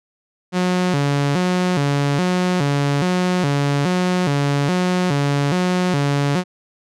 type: tone with vibrato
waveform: sawtooth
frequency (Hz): 160.6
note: E3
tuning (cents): -45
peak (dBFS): -12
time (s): 0.52-6.44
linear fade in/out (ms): 50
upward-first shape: square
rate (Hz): 1.2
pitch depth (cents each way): 210
effects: low-pass 7000 Hz 12 dB/octave